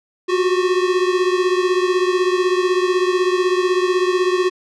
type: beating tone pair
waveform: square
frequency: 362.1 / 378.1 Hz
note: F#4 / F#4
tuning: -37 / +38 cents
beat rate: 16 Hz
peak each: -17 / -21 dBFS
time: 0.28-4.5 s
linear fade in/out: 20 ms
effects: low-pass 5000 Hz 12 dB/octave